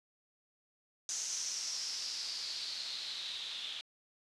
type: noise with low-pass filter sweep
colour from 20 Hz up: blue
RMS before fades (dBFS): -40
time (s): 1.09-3.81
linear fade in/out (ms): 0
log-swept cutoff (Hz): 6400 to 3400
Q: 5.7
effects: low-pass 10000 Hz 12 dB/octave